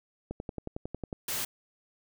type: click train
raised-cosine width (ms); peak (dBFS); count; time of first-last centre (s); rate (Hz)
2; -22; 10; 0.31-1.128; 11
type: noise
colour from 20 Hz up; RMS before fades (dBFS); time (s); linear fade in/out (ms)
white; -33; 1.28-1.45; 5
effects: none